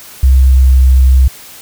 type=tone with pitch glide; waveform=sine; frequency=65.41 to 64.88 Hz; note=C2 to C2; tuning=0 to -14 cents; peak=-3 dBFS; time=0.23-1.28 s; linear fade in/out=5 ms; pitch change=-14 cents; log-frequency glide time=0.44-0.9 s; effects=white hiss -34 dBFS RMS until 1.61 s